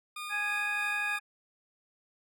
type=tone with tremolo; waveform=20% pulse; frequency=1219 Hz; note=D#6; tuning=36 cents flat; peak=-32 dBFS; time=0.16-1.19 s; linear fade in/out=5 ms; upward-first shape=sine; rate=3.2 Hz; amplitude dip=30%
type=harmonic tone; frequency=830 Hz; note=G#5; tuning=1 cent flat; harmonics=1 / 2 / 3; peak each=-40 / -32 / -33 dBFS; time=0.29-1.2 s; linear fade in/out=50 ms
effects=none